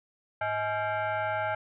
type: tone with frequency modulation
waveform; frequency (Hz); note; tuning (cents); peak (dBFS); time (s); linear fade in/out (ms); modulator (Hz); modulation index
sine; 105.3; G#2; +24; -27; 0.41-1.55; 5; 739; 2.1
effects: none